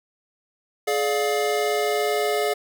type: chord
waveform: square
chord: D diminished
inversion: second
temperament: just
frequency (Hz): 422.9 / 587.3 / 704.8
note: Ab4 / D5 / F5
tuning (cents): +31 / 0 / +16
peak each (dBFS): -24 / -28 / -27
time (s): 0.87-2.54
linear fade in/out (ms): 10
effects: none